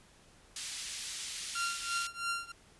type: band-pass noise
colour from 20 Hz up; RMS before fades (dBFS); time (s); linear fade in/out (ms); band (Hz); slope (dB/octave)
white; -41; 0.56-2.07; 2; 2500 to 7600; 12
type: tone with tremolo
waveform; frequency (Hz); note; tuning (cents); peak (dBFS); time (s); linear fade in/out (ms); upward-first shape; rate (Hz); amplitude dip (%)
sawtooth; 1383; F6; -17; -27; 1.55-2.52; 5; triangle; 3; 95
effects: pink hiss -61 dBFS RMS until 2.79 s + resampled to 24000 Hz